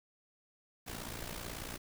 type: noise with amplitude modulation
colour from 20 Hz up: pink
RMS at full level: -40 dBFS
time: 0.86-1.78 s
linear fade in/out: 20 ms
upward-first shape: sine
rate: 58.2 Hz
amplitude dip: 70%
effects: none